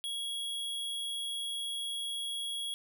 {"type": "tone", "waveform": "square", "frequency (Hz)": 3322, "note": "G#7", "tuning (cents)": 0, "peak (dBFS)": -35, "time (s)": [0.04, 2.74], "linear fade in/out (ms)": 0, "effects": []}